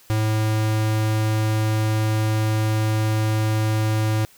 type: tone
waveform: square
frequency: 108.7 Hz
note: A2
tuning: 21 cents flat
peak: -19 dBFS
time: 0.1-4.25 s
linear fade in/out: 0 ms
effects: white hiss -52 dBFS RMS until 4.37 s